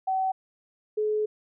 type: tone pair in turn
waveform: sine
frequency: 760 / 426.3 Hz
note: F#5 / G#4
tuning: +46 / +45 cents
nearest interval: minor seventh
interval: 1001 cents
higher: first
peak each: -23 dBFS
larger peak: neither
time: 0.07-0.32 / 0.97-1.26 s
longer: second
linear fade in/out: 10 ms
effects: none